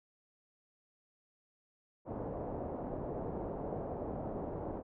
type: low-pass noise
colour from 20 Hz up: white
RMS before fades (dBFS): -40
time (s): 2.05-4.83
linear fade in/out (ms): 50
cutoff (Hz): 700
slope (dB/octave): 24
effects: none